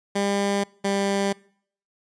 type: tone pair in turn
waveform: 15% pulse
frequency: 200 / 198.27 Hz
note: G3 / G3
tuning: +35 / +20 cents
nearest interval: unison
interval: 15 cents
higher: first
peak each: -15 dBFS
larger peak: neither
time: 0.15-0.64 / 0.84-1.33 s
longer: neither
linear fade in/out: 10 ms
effects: noise-tail reverb RT60 0.6 s tail -25 dB re dry + resampled to 22050 Hz

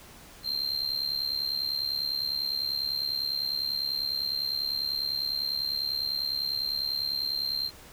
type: tone with amplitude modulation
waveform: triangle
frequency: 4163 Hz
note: C8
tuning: 10 cents flat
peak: -23 dBFS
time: 0.43-7.71 s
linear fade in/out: 50 ms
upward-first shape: sine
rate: 70 Hz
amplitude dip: 80%
effects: pink hiss -50 dBFS RMS until 7.92 s

